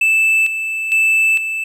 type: tone with tremolo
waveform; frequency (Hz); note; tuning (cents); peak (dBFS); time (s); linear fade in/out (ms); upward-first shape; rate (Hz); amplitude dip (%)
triangle; 2637; E7; 0; -9; 0.01-1.64; 5; square; 1.1; 60
effects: none